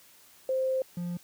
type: tone pair in turn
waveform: sine / triangle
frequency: 523.3 / 174.94 Hz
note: C5 / F3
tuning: 0 / +3 cents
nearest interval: octave + perfect fifth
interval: 1897 cents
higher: first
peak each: -25 / -29 dBFS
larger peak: first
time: 0.49-0.82 / 0.97-1.17 s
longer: first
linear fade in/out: 2 ms
effects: white hiss -57 dBFS RMS until 1.23 s + high-pass 60 Hz 12 dB/octave